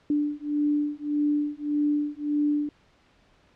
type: beating tone pair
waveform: sine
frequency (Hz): 293.7 / 295.4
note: D4 / D4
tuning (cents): 0 / +10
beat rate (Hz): 1.7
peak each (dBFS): -26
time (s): 0.1-2.69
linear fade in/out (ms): 2
effects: pink hiss -61 dBFS RMS until 3.55 s + low-pass 4000 Hz 12 dB/octave